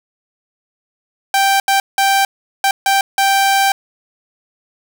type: tone bursts at uneven times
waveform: sawtooth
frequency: 784 Hz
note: G5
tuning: in tune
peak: -7 dBFS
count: 6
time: 1.34-1.6 / 1.68-1.8 / 1.98-2.25 / 2.64-2.71 / 2.86-3.01 / 3.18-3.72 s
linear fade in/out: 2 ms
effects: none